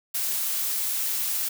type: noise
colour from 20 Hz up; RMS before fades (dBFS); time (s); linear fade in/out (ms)
blue; -27; 0.14-1.49; 10
effects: none